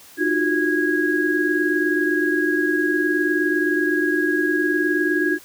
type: tone cluster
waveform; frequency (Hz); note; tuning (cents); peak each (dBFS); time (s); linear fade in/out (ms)
sine; 304.7 / 353 / 372.4 / 1650; D#4 / F4 / F#4 / G#6; -36 / +19 / +11 / -12; -22 / -23 / -27 / -21; 0.17-5.39; 50
effects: white hiss -46 dBFS RMS until 5.44 s